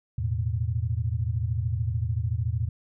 sine chord, E suspended fourth, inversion none, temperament equal, 82.41 / 110 / 123.47 Hz, E2 / A2 / B2, 0 / 0 / 0 cents, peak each -29 / -27 / -31 dBFS, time 0.18-2.69 s, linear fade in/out 5 ms, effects none

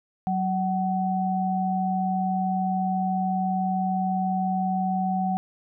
sine tone pair together, 187 / 752.3 Hz, F#3 / F#5, +19 / +29 cents, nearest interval 2 octaves, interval 2410 cents, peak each -25 dBFS, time 0.27-5.37 s, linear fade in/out 0 ms, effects none

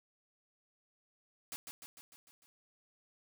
white noise with echo, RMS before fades -43 dBFS, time 1.52-1.56 s, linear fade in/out 0 ms, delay 150 ms, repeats 6, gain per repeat -4 dB, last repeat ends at 2.46 s, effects none

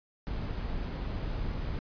brown noise, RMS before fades -34 dBFS, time 0.27-1.79 s, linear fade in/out 0 ms, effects resampled to 11025 Hz

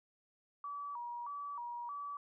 sine tone with vibrato, 1047 Hz, C6, 1 cent sharp, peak -40 dBFS, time 0.64-2.17 s, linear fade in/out 2 ms, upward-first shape square, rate 1.6 Hz, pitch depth 160 cents each way, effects none

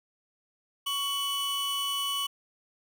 45% pulse tone pair together, 1117.7 / 2984 Hz, C#6 / F#7, +14 / +14 cents, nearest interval octave + perfect fourth, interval 1700 cents, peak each -34 / -29 dBFS, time 0.86-2.27 s, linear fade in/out 10 ms, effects none

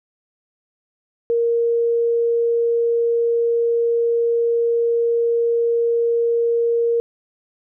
sine tone, 467.1 Hz, A#4, 3 cents sharp, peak -15 dBFS, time 1.3-7 s, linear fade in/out 0 ms, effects none

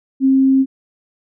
sine tone, 266.9 Hz, C4, 35 cents sharp, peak -9 dBFS, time 0.2-0.66 s, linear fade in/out 50 ms, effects none

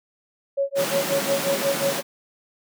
sine tone with tremolo, 554.4 Hz, C#5, in tune, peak -18 dBFS, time 0.57-2.01 s, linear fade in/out 10 ms, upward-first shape sine, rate 5.6 Hz, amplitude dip 100%
pink high-pass noise, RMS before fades -27 dBFS, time 0.75-2.03 s, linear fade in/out 50 ms, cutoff 140 Hz, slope 96 dB/octave
effects none

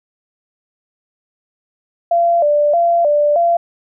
sine tone with vibrato, 635 Hz, D#5, 35 cents sharp, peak -10 dBFS, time 2.11-3.57 s, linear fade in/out 5 ms, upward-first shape square, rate 1.6 Hz, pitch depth 130 cents each way, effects none

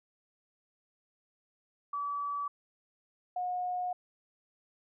sine tone pair in turn, 1148 / 723.2 Hz, D6 / F#5, -40 / -40 cents, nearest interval minor sixth, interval 800 cents, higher first, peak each -32 / -31 dBFS, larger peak second, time 1.93-2.48 / 3.36-3.93 s, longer second, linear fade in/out 5 ms, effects none

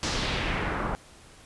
pink noise with low-pass filter sweep, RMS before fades -29 dBFS, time 0.03-0.95 s, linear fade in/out 0 ms, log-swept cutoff 6200 to 1100 Hz, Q 1.7, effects pink hiss -52 dBFS RMS until 1.45 s + resampled to 24000 Hz

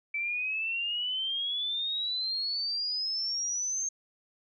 sine exponential sweep, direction up, 2313 to 6430 Hz, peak -29 dBFS, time 0.14-3.89 s, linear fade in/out 5 ms, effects none

